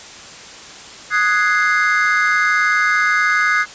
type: chord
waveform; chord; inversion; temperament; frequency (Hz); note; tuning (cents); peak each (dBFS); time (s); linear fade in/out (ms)
triangle; Ab dominant seventh; second; equal; 1244.5 / 1480 / 1661.2 / 2093; Eb6 / Gb6 / Ab6 / C7; 0 / 0 / 0 / 0; -17; 1.1-3.66; 50
effects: white hiss -36 dBFS RMS until 3.74 s + resampled to 16000 Hz